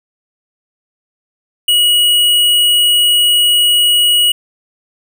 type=tone with hard clipping; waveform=sine; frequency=2908 Hz; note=F#7; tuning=31 cents flat; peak=-9 dBFS; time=1.68-4.32 s; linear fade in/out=5 ms; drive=13 dB; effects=none